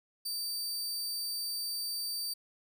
sawtooth tone, 4636 Hz, D8, 23 cents flat, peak -31 dBFS, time 0.25-2.34 s, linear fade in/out 10 ms, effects none

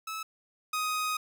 sawtooth tone pair in turn, 1300 / 1251.7 Hz, E6 / D#6, -24 / +10 cents, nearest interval minor second, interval 66 cents, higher first, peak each -31 / -25 dBFS, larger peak second, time 0.07-0.23 / 0.73-1.17 s, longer second, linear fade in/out 5 ms, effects none

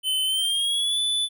square tone with pitch glide, 3050 to 3483 Hz, G7 to A7, -48 to -18 cents, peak -22 dBFS, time 0.03-1.29 s, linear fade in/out 50 ms, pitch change +230 cents, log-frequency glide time 0.25-0.99 s, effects none

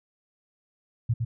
sine tone with echo, 116 Hz, A#2, 8 cents flat, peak -20 dBFS, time 1.09-1.14 s, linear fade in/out 10 ms, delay 110 ms, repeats 1, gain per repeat -4 dB, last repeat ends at 1.25 s, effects none

